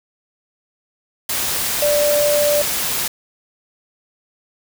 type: tone in noise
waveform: sine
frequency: 587.3 Hz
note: D5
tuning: in tune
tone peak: -14 dBFS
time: 1.82-2.62 s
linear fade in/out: 5 ms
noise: white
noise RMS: -21 dBFS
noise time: 1.29-3.08 s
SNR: +4 dB
effects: none